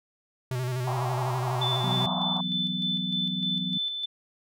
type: tone with vibrato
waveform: square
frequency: 126.3 Hz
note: B2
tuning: 39 cents sharp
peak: -28 dBFS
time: 0.51-2.06 s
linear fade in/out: 2 ms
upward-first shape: square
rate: 12 Hz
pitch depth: 42 cents each way
type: band-pass noise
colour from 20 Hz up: pink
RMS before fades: -33 dBFS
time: 0.87-2.41 s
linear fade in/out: 5 ms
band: 680 to 1100 Hz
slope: 48 dB/octave
type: tone with tremolo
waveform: sine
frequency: 3520 Hz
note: A7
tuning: in tune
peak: -26 dBFS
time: 1.61-4.06 s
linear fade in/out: 10 ms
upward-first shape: square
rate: 3.3 Hz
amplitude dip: 40%
type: chord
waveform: sine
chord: E suspended second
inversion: none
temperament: just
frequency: 164.81 / 185.42 / 247.2 Hz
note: E3 / F#3 / B3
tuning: 0 / +4 / +2 cents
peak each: -36 / -31 / -36 dBFS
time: 1.83-3.78 s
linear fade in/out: 10 ms
effects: none